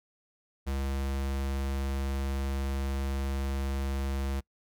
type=tone; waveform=square; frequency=68.1 Hz; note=C#2; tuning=30 cents flat; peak=-30 dBFS; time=0.66-4.41 s; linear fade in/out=20 ms; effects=noise-tail reverb RT60 0.1 s tail -25 dB re dry